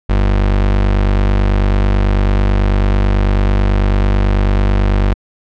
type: tone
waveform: 35% pulse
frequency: 49.11 Hz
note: G1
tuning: 4 cents sharp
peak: -8 dBFS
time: 0.09-5.14 s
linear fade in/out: 10 ms
effects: low-pass 3000 Hz 12 dB/octave